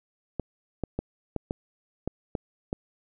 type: clicks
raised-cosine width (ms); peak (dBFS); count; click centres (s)
2; -15; 8; 0.397 / 0.837 / 0.99 / 1.363 / 1.509 / 2.076 / 2.352 / 2.729
effects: none